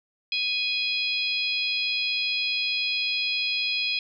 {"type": "harmonic tone with a mistuned harmonic", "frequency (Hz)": 830.6, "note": "G#5", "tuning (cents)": 0, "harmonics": [3, 4, 5, 6], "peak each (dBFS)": [-27, -29, -31, -33], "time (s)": [0.32, 3.99], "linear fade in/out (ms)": 2, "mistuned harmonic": 5, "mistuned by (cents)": -19, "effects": []}